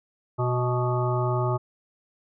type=harmonic tone with a mistuned harmonic; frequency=123.47 Hz; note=B2; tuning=in tune; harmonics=1 / 3 / 5 / 7 / 9 / 10; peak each=-24 / -29 / -31 / -32 / -34 / -34 dBFS; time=0.38-1.58 s; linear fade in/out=20 ms; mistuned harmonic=5; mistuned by=+25 cents; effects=none